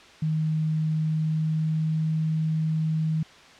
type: tone with pitch glide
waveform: sine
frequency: 156.7 to 158.06 Hz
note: D#3 to D#3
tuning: +13 to +28 cents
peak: -22 dBFS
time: 0.22-3.23 s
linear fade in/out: 5 ms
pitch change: +15 cents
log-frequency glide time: 0.99-2.11 s
effects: white hiss -49 dBFS RMS until 3.59 s + low-pass 4000 Hz 12 dB/octave